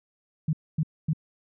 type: tone bursts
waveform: sine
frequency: 155.56 Hz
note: D#3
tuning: in tune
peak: -21 dBFS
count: 3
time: 0.48-1.133 s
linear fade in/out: 5 ms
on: 51 ms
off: 250 ms
effects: none